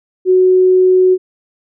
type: tone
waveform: sine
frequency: 370 Hz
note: F#4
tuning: in tune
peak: -6 dBFS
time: 0.25-1.18 s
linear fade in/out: 50 ms
effects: none